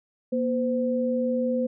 sine tone pair together, 238.3 / 512.6 Hz, A#3 / C5, +38 / -36 cents, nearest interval octave + minor second, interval 1326 cents, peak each -25 dBFS, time 0.32-1.67 s, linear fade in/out 10 ms, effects none

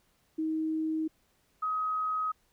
sine tone pair in turn, 316.1 / 1264.4 Hz, D#4 / D#6, +27 / +27 cents, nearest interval 2 octaves, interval 2400 cents, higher second, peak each -28 dBFS, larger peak neither, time 0.38-1.08 / 1.62-2.32 s, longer neither, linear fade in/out 10 ms, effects pink hiss -70 dBFS RMS until 2.52 s

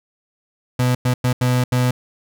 35% pulse tone bursts at uneven times, 125.2 Hz, B2, 24 cents sharp, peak -13 dBFS, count 5, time 0.79-0.95 / 1.05-1.14 / 1.24-1.33 / 1.41-1.64 / 1.72-1.91 s, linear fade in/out 5 ms, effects none

